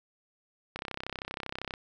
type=click train; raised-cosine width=0.3 ms; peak=-19 dBFS; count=33; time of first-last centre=0.76-1.739 s; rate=32.7 Hz; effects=none